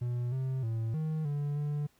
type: tone with pitch steps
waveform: triangle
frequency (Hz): 121.6 / 131.4 / 112.9 / 156.8 / 145 / 147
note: B2 / C3 / A2 / D#3 / D3 / D3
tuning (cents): -26 / +8 / +45 / +14 / -22 / +2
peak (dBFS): -28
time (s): 0.01-1.87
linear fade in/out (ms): 10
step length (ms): 310
effects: pink hiss -68 dBFS RMS until 1.99 s